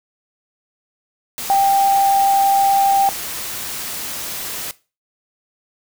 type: tone in noise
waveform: sine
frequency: 789 Hz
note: G5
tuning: 11 cents sharp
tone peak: -11 dBFS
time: 1.5-3.09 s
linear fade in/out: 0 ms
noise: white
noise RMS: -27 dBFS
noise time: 1.38-4.71 s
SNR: +13 dB
effects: noise-tail reverb RT60 0.3 s tail -18 dB re dry

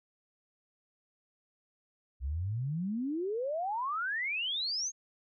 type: exponential sweep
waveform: sine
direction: up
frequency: 61.74 to 6645 Hz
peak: -31 dBFS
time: 2.2-4.92 s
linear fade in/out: 50 ms
effects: none

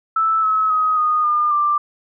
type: tone with pitch steps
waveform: sine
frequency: 1316 / 1288.2 / 1260.9 / 1234.3 / 1208.2 / 1182.6 Hz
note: E6 / E6 / D#6 / D#6 / D6 / D6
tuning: -3 / -40 / +23 / -14 / +49 / +12 cents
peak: -14 dBFS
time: 0.16-1.78 s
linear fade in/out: 5 ms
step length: 270 ms
effects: none

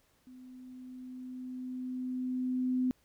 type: tone with level ramp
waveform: sine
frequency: 254.2 Hz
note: C4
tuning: 50 cents flat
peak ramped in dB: -49 to -26 dBFS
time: 0.27-2.91 s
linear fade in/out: 0 ms
effects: pink hiss -70 dBFS RMS until 3.04 s

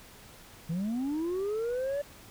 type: linear sweep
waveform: sine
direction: up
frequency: 156.4 to 583 Hz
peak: -26 dBFS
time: 0.69-2.02 s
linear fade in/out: 10 ms
effects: tanh soft clip ceiling -28 dBFS + pink hiss -52 dBFS RMS until 2.3 s

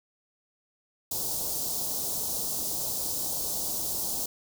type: band-stop noise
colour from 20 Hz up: white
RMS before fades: -31 dBFS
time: 1.11-4.26 s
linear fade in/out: 5 ms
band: 860 to 4500 Hz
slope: 24 dB/octave
effects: none

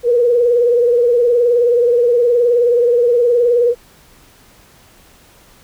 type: tone with vibrato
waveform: sine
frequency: 480 Hz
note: B4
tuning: 49 cents flat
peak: -9 dBFS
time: 0.03-3.75 s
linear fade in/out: 50 ms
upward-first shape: triangle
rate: 19 Hz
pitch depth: 69 cents each way
effects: pink hiss -47 dBFS RMS until 5.63 s

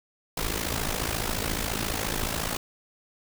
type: noise with amplitude modulation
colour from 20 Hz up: pink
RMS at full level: -26 dBFS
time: 0.37-2.57 s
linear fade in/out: 5 ms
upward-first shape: sine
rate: 54.3 Hz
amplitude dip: 75%
effects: none

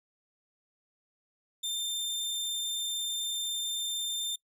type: tone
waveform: sawtooth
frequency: 3591 Hz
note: A7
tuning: 35 cents sharp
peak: -28 dBFS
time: 1.63-4.36 s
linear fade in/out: 10 ms
effects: noise-tail reverb RT60 0.1 s tail -22 dB re dry + resampled to 32000 Hz

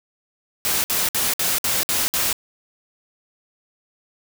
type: noise bursts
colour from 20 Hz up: white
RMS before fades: -21 dBFS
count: 7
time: 0.65-2.328 s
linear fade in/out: 0 ms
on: 190 ms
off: 58 ms
effects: none

